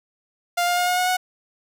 sawtooth tone with pitch steps, 700 / 706.9 / 713.9 / 720.9 / 728 / 735.2 Hz, F5 / F5 / F5 / F#5 / F#5 / F#5, +4 / +21 / +38 / -45 / -28 / -11 cents, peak -15 dBFS, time 0.57-1.17 s, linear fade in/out 10 ms, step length 100 ms, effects none

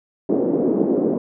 white band-pass noise, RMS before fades -19 dBFS, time 0.29-1.18 s, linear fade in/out 5 ms, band 220 to 420 Hz, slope 24 dB/octave, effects none

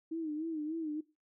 sine tone with vibrato, 314.3 Hz, D#4, 18 cents sharp, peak -34 dBFS, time 0.11-1.01 s, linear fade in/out 10 ms, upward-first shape sine, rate 3.4 Hz, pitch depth 89 cents each way, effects noise-tail reverb RT60 0.3 s tail -21 dB re dry

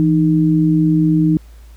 sine tone pair together, 164.81 / 308.9 Hz, E3 / D#4, 0 / -12 cents, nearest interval major seventh, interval 1088 cents, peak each -13 dBFS, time 0-1.37 s, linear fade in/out 0 ms, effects added 56 Hz sine -37 dBFS peak until 1.76 s + pink hiss -52 dBFS RMS until 1.76 s

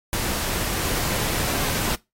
pink noise, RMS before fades -25 dBFS, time 0.13-1.95 s, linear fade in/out 0 ms, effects noise-tail reverb RT60 0.2 s tail -21 dB re dry + AAC 48 kbps

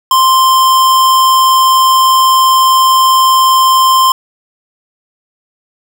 square tone, 1046.5 Hz, C6, in tune, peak -6 dBFS, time 0.11-4.12 s, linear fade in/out 2 ms, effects none

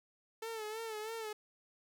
sawtooth tone with vibrato, 440 Hz, A4, in tune, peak -36 dBFS, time 0.42-1.33 s, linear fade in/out 5 ms, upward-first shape sine, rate 3.1 Hz, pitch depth 65 cents each way, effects none

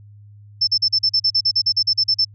sine tone bursts, 5300 Hz, E8, 9 cents sharp, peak -13 dBFS, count 16, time 0.61-2.249 s, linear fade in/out 10 ms, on 64 ms, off 41 ms, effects added 103 Hz sine -41 dBFS peak until 2.34 s

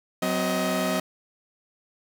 sawtooth tone cluster, 185.4 / 257.4 / 629 Hz, F#3 / C4 / D#5, +4 / -28 / +19 cents, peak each -24 / -25 / -23 dBFS, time 0.22-1 s, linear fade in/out 5 ms, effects none

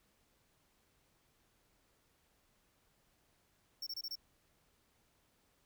square tone bursts, 5460 Hz, F8, 40 cents flat, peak -40 dBFS, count 5, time 3.82-4.155 s, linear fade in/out 5 ms, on 47 ms, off 25 ms, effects pink hiss -74 dBFS RMS until 5.65 s

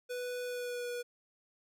square tone with pitch glide, 493.9 to 485.1 Hz, B4 to B4, 0 to -31 cents, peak -37 dBFS, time 0.09-1.03 s, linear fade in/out 20 ms, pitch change -31 cents, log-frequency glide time 0.45-0.9 s, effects none

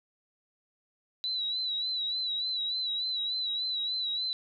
sine tone with vibrato, 3949 Hz, B7, 1 cent flat, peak -29 dBFS, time 1.24-4.33 s, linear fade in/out 0 ms, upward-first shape sine, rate 3.4 Hz, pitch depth 56 cents each way, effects none

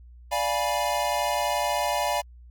square chord, D diminished seventh, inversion none, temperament equal with one note detuned, 587.3 / 698.5 / 830.6 / 973.6 Hz, D5 / F5 / Ab5 / Cb6, 0 / 0 / 0 / -25 cents, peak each -30 dBFS, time 0.31-2.22 s, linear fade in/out 20 ms, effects added 60 Hz sine -45 dBFS peak until 2.5 s + Opus 48 kbps

